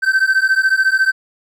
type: beating tone pair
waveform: triangle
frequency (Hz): 1539 / 1553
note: G6 / G6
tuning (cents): -32 / -17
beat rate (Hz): 14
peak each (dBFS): -13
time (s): 0.02-1.12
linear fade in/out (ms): 20
effects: none